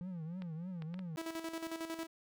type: tone with vibrato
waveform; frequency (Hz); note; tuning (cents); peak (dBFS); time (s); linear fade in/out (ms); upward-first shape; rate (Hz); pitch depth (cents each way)
triangle; 171.6; F3; -30; -38; 0.01-1.16; 0; triangle; 3.3; 190
type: clicks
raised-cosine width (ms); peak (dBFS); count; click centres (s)
0.3; -34; 4; 0.421 / 0.822 / 0.942 / 0.992
type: tone with tremolo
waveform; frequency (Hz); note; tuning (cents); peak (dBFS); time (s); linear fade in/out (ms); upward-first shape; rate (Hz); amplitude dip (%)
sawtooth; 327; E4; -14; -34; 1.17-2.07; 10; square; 11; 60
effects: none